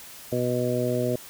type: harmonic tone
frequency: 123.47 Hz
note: B2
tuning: in tune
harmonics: 1 / 2 / 3 / 4 / 5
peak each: -29 / -29 / -29 / -29 / -29 dBFS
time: 0.32-1.16 s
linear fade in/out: 5 ms
effects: white hiss -44 dBFS RMS until 1.29 s